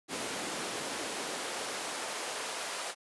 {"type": "noise with high-pass filter sweep", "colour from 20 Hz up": "pink", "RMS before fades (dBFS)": -37, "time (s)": [0.08, 2.95], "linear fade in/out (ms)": 50, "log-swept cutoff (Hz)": [260, 650], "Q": 0.92, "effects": ["resampled to 24000 Hz"]}